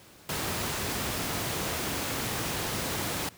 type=noise; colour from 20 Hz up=pink; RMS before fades=-31 dBFS; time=0.29-3.29 s; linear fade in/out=2 ms; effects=pink hiss -53 dBFS RMS until 3.37 s + high-pass 80 Hz 12 dB/octave